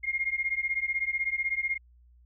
sine beating tone pair, 2125 / 2141 Hz, C7 / C7, +26 / +39 cents, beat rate 16 Hz, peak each -30 dBFS, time 0.03-1.78 s, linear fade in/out 20 ms, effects added 60 Hz sine -55 dBFS peak until 2.25 s

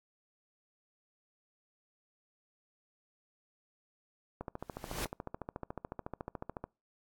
click train, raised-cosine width 1 ms, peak -25 dBFS, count 32, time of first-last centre 4.41-6.64 s, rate 13.9 Hz
pink noise with exponential growth, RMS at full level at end -34 dBFS, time 4.59-5.05 s, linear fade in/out 5 ms, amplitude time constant 100 ms
effects noise-tail reverb RT60 0.3 s tail -26 dB re dry + AAC 64 kbps

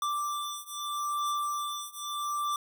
square beating tone pair, 1174.7 / 1175.49 Hz, D6 / D6, 0 / +1 cents, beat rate 0.79 Hz, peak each -35 / -34 dBFS, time 0.02-2.56 s, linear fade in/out 2 ms, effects none

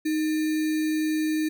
sine tone with sample-and-hold, 311.1 Hz, D#4, in tune, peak -22 dBFS, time 0.05-1.49 s, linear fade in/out 10 ms, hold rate 2100 Hz, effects none

